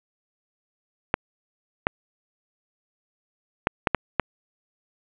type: clicks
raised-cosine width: 0.5 ms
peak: -3 dBFS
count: 6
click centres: 1.141 / 1.869 / 3.671 / 3.872 / 3.947 / 4.197 s
effects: resampled to 8000 Hz + 7-bit